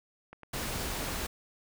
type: click train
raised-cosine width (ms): 0.5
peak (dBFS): -31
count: 6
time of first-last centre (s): 0.33-0.846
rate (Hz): 9.69
type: noise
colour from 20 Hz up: pink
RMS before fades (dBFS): -35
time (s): 0.53-1.27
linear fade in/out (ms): 10
effects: none